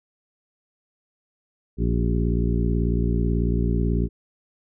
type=harmonic tone with a mistuned harmonic; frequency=58.2 Hz; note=A#1; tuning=2 cents flat; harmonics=1 / 2 / 3 / 4 / 5 / 6 / 7; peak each=-22 / -26 / -26 / -29 / -32 / -33 / -33 dBFS; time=1.77-4.09 s; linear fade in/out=50 ms; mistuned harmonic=6; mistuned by=+50 cents; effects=none